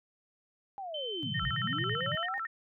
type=linear two-way sweep; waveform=sine; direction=down then up; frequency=813 to 37.14 to 813 Hz; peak=-37 dBFS; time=0.78-2.38 s; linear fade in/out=0 ms; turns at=1.45 s
type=tone with pitch glide; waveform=sine; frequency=3081 to 3047 Hz; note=G7 to G7; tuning=-31 to -50 cents; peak=-36 dBFS; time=0.94-2.26 s; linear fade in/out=5 ms; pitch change=-19 cents; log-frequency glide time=1.19-2.01 s
type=band-pass noise; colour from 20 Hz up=pink; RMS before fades=-38 dBFS; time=1.23-2.15 s; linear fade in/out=0 ms; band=110 to 180 Hz; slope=96 dB/octave
type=tone with vibrato; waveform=sine; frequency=1568 Hz; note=G6; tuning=in tune; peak=-33 dBFS; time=1.34-2.47 s; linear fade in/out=10 ms; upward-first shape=square; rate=9 Hz; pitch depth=280 cents each way
effects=none